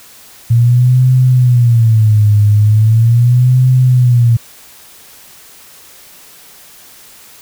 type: tone with vibrato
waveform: sine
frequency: 115.5 Hz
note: A#2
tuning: 16 cents flat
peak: -5 dBFS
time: 0.5-4.37 s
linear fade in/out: 10 ms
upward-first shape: sine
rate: 0.39 Hz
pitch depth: 180 cents each way
effects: white hiss -39 dBFS RMS until 7.41 s